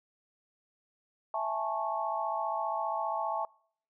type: chord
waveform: sine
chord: A major seventh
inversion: second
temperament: just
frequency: 660 / 825 / 880 / 1100 Hz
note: E5 / G#5 / A5 / C#6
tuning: +2 / -12 / 0 / -14 cents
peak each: -35 / -37 / -34 / -36 dBFS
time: 1.34-3.45 s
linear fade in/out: 2 ms
effects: noise-tail reverb RT60 0.6 s tail -26 dB re dry